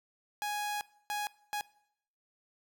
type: tone bursts at uneven times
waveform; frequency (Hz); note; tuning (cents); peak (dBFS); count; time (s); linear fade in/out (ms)
sawtooth; 830.6; G#5; 0; -29; 3; 0.42-0.81 / 1.1-1.27 / 1.53-1.61; 0
effects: noise-tail reverb RT60 0.7 s tail -21 dB re dry